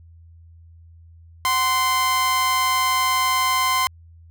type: tone pair together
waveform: sawtooth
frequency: 748 / 1040 Hz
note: F#5 / C6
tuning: +19 / -11 cents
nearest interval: tritone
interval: 570 cents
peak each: -26 / -14 dBFS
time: 1.45-3.87 s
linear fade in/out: 0 ms
effects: added 83 Hz sine -44 dBFS peak until 4.3 s